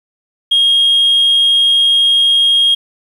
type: tone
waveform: sine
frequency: 3254 Hz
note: G#7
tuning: 36 cents flat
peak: -6 dBFS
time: 0.51-2.75 s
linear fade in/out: 10 ms
effects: tanh soft clip ceiling -5 dBFS + 7-bit